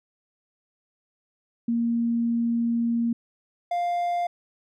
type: tone pair in turn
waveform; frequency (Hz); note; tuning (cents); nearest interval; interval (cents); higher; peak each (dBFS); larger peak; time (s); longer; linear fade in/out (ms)
sine / triangle; 233.5 / 699.7; A#3 / F5; +3 / +3; octave + perfect fifth; 1900; second; -21; neither; 1.68-3.13 / 3.71-4.27; first; 5
effects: none